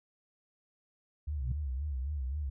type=tone with vibrato; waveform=sine; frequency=69.3 Hz; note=C#2; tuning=in tune; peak=-32 dBFS; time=1.27-2.5 s; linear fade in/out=10 ms; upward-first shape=sine; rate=3.8 Hz; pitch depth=160 cents each way
type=tone with exponential growth; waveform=sine; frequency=123.2 Hz; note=B2; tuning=4 cents flat; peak=-29 dBFS; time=1.31-1.52 s; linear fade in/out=5 ms; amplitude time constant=45 ms
effects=none